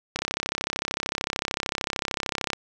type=click train; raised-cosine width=0.2 ms; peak=-8 dBFS; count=80; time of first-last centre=0.16-2.532 s; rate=33.3 Hz; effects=none